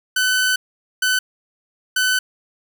sawtooth tone bursts at uneven times, 1509 Hz, F#6, 34 cents sharp, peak -12 dBFS, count 3, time 0.16-0.56 / 1.02-1.19 / 1.96-2.19 s, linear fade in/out 5 ms, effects none

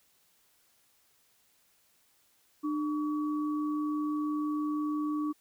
sine tone pair together, 300.5 / 1134.5 Hz, D4 / C#6, +40 / +40 cents, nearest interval octave + major seventh, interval 2300 cents, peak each -29 / -39 dBFS, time 2.63-5.33 s, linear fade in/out 20 ms, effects white hiss -68 dBFS RMS until 5.4 s

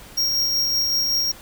square tone with tremolo, 5588 Hz, F8, in tune, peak -18 dBFS, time 0.17-1.32 s, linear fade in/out 10 ms, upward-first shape sine, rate 5.3 Hz, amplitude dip 25%, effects pink hiss -43 dBFS RMS until 1.41 s

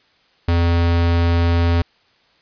square tone, 85.2 Hz, F2, 42 cents flat, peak -14 dBFS, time 0.48-1.82 s, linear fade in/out 5 ms, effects white hiss -57 dBFS RMS until 2.41 s + resampled to 11025 Hz

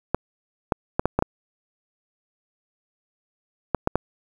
clicks, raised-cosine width 1 ms, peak -5 dBFS, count 9, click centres 0.146 / 0.722 / 0.995 / 1.056 / 1.19 / 1.224 / 3.747 / 3.874 / 3.956 s, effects 7-bit

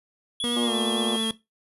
square tone with vibrato, 3322 Hz, G#7, in tune, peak -27 dBFS, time 0.4-1.31 s, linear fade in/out 2 ms, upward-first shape triangle, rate 8.9 Hz, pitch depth 54 cents each way
30% pulse tone with pitch glide, 240 to 222.6 Hz, B3 to A3, -49 to +20 cents, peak -24 dBFS, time 0.44-1.31 s, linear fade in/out 0 ms, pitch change -131 cents, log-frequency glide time 0.63-0.74 s
harmonic tone, 119.1 Hz, A#2, 38 cents sharp, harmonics 2 / 3 / 4 / 5 / 6 / 7 / 8 / 9 / 10, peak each -33 / -31 / -36 / -37 / -39 / -39 / -42 / -40 / -41 dBFS, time 0.56-1.17 s, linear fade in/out 10 ms
effects noise-tail reverb RT60 0.2 s tail -17 dB re dry + resampled to 32000 Hz

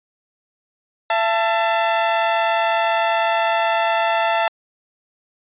sawtooth tone pair together, 674 / 885.4 Hz, E5 / A5, +38 / +11 cents, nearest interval perfect fourth, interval 473 cents, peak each -15 dBFS, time 1.1-4.48 s, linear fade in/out 2 ms, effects resampled to 8000 Hz

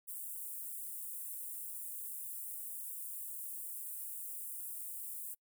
white high-pass noise, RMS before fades -44 dBFS, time 0.07-5.35 s, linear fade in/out 20 ms, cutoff 8400 Hz, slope 48 dB/octave, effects noise-tail reverb RT60 0.1 s tail -26 dB re dry

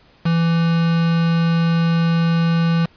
triangle tone with quantisation, 166.6 Hz, E3, 19 cents sharp, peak -12 dBFS, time 0.25-2.86 s, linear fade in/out 10 ms, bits 4, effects pink hiss -52 dBFS RMS until 2.96 s + resampled to 11025 Hz

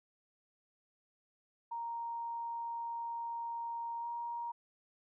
sine tone with pitch glide, 932.3 to 941.5 Hz, A#5 to A#5, 0 to +17 cents, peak -37 dBFS, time 1.71-4.52 s, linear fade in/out 10 ms, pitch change +17 cents, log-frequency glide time 4-4.06 s, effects none

